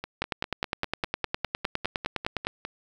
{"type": "two click trains", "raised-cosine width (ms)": 0.3, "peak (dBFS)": [-10, -17], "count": [23, 14], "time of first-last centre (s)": [[0.22, 2.469], [0.04, 2.65]], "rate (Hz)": [9.78, 4.98], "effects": ["8-bit"]}